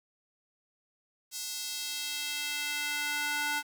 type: tone with high-pass filter sweep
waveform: square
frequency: 293.7 Hz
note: D4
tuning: in tune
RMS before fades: -34 dBFS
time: 1.31-3.63 s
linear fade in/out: 50 ms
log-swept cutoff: 5600 to 1200 Hz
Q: 1.3
effects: 9-bit